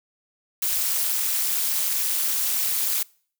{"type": "noise with amplitude modulation", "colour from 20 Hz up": "blue", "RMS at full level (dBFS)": -20, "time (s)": [0.62, 3.03], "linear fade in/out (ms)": 5, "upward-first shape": "sine", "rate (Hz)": 221, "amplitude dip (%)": 90, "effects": ["noise-tail reverb RT60 0.5 s tail -25 dB re dry"]}